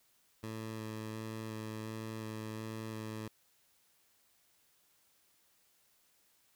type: tone with vibrato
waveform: 15% pulse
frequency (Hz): 110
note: A2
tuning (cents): 0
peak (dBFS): -34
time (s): 0.43-3.28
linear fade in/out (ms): 5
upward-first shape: square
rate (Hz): 1.4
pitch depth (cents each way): 10
effects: white hiss -71 dBFS RMS until 6.55 s